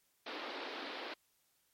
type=band-pass noise; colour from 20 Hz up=pink; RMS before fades=-44 dBFS; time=0.26-1.14 s; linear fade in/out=5 ms; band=270 to 4600 Hz; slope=48 dB/octave; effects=white hiss -75 dBFS RMS until 1.73 s + MP3 64 kbps